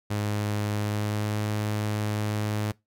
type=tone with pitch glide; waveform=sawtooth; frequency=104.3 to 105.82 Hz; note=G#2 to G#2; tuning=+8 to +33 cents; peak=-22 dBFS; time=0.1-2.72 s; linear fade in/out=10 ms; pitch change=+25 cents; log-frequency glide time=0.72-1.4 s; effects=noise-tail reverb RT60 0.2 s tail -22 dB re dry